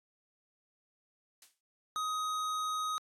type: noise with exponential decay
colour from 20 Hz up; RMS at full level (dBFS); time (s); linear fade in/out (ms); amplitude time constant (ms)
blue; -47; 1.42-1.61; 2; 40
type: tone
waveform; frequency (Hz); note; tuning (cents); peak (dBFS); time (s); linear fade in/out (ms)
square; 1256; D#6; +16; -33; 1.96-2.98; 0
effects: low-pass 9000 Hz 12 dB/octave + AAC 64 kbps